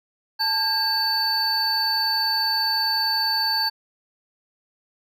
triangle tone cluster, 885 / 1616 / 4515 Hz, A5 / G#6 / C#8, +10 / -48 / +31 cents, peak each -25 / -27 / -20 dBFS, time 0.39-3.7 s, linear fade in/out 20 ms, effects none

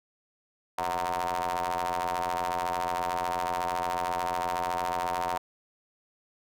sawtooth ring-modulated tone, 88.3 Hz, F2, 20 cents sharp, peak -21 dBFS, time 0.78-5.38 s, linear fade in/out 5 ms, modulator 832 Hz, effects none

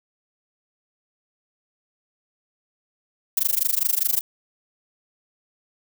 violet noise with amplitude modulation, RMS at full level -18 dBFS, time 3.37-4.21 s, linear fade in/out 2 ms, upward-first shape sine, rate 25 Hz, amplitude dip 100%, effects none

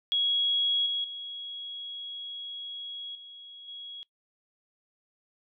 sine tone with level steps, 3322 Hz, G#7, in tune, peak -23 / -27 / -36 / -44 / -39 dBFS, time 0.12-4.03 s, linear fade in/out 0 ms, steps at 0.86 / 1.04 / 3.15 / 3.68 s, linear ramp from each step 2 ms, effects noise-tail reverb RT60 0.1 s tail -21 dB re dry

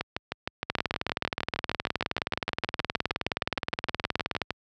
two click trains, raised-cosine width 0.3 ms, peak -10 / -12 dBFS, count 72 / 30, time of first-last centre 0.7-4.417 / 0.01-4.506 s, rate 19.1 / 6.45 Hz, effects high-pass 60 Hz 12 dB/octave

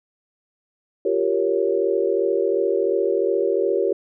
sine chord, G half-diminished seventh, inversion third, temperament equal, 349.2 / 392 / 466.2 / 554.4 Hz, F4 / G4 / Bb4 / Db5, 0 / 0 / 0 / 0 cents, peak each -25 / -21 / -23 / -25 dBFS, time 1.05-3.93 s, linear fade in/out 5 ms, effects none

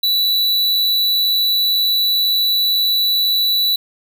square tone, 3951 Hz, B7, in tune, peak -14 dBFS, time 0.03-3.76 s, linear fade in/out 5 ms, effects none

